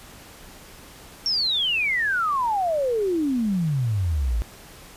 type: exponential sweep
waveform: sine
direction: down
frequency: 5580 to 51.91 Hz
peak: -20 dBFS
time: 1.26-4.42 s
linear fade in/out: 0 ms
effects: pink hiss -45 dBFS RMS until 4.96 s + resampled to 32000 Hz